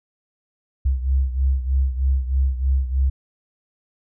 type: beating tone pair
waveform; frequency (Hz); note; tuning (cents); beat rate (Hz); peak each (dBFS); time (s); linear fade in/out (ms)
sine; 65.6 / 68.8; C2 / C#2; +5 / -12; 3.2; -18 / -23; 0.85-3.1; 10
effects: none